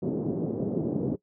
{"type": "band-pass noise", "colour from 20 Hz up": "pink", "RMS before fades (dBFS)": -29, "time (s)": [0.02, 1.16], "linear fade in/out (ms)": 10, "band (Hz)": [150, 450], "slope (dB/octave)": 24, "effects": ["noise-tail reverb RT60 0.1 s tail -20 dB re dry"]}